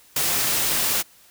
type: noise with ADSR envelope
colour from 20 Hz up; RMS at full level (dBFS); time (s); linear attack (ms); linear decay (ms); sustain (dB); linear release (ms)
white; -20; 0.16-1.03; 5; 4; -2; 25
effects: white hiss -53 dBFS RMS until 1.3 s